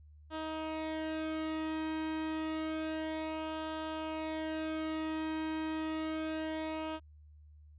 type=tone with flanger; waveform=sawtooth; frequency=315.3 Hz; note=D#4; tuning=23 cents sharp; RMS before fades=-37 dBFS; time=0.3-7 s; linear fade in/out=50 ms; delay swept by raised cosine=0.45 to 1.45 ms; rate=0.29 Hz; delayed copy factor=-0.6; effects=added 75 Hz sine -54 dBFS peak until 7.78 s + resampled to 8000 Hz